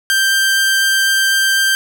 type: tone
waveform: sawtooth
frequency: 1574 Hz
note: G6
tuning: 7 cents sharp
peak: -8 dBFS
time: 0.1-1.75 s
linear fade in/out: 0 ms
effects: none